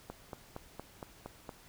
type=click train; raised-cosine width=1 ms; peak=-27 dBFS; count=7; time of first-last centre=0.1-1.492 s; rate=4.31 Hz; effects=pink hiss -58 dBFS RMS until 1.68 s